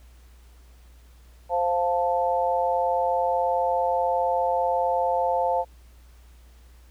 sine chord, F major, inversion second, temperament equal, 523.3 / 698.5 / 880 Hz, C5 / F5 / A5, 0 / 0 / 0 cents, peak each -25 dBFS, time 1.49-5.65 s, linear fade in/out 50 ms, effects added 60 Hz sine -48 dBFS peak until 6.9 s + pink hiss -60 dBFS RMS until 6.9 s

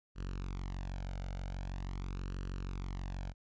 sawtooth tone with flanger, 46.25 Hz, F#1, in tune, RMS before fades -40 dBFS, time 0.15-3.34 s, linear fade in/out 50 ms, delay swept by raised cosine 0.68 to 1.38 ms, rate 0.44 Hz, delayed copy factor +0.7, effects resampled to 16000 Hz

